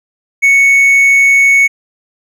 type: tone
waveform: triangle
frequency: 2217 Hz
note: C#7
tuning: in tune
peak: -3 dBFS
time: 0.42-1.68 s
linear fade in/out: 20 ms
effects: none